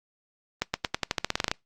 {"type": "accelerating click train", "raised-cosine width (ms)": 0.2, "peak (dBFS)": -7, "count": 14, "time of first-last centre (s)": [0.62, 1.515], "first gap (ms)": 120, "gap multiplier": 0.9, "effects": ["noise-tail reverb RT60 0.2 s tail -25 dB re dry", "Opus 32 kbps"]}